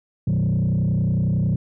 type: tone with frequency modulation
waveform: sine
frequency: 145.1 Hz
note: D3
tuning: 21 cents flat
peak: -15 dBFS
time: 0.27-1.56 s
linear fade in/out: 5 ms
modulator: 31 Hz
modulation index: 1.6
effects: tanh soft clip ceiling -16 dBFS